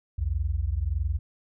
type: tone pair together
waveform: sine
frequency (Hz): 61.74 / 83.3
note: B1 / E2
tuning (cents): 0 / +19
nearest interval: perfect fourth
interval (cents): 519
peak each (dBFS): -27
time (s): 0.18-1.19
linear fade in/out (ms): 10
effects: none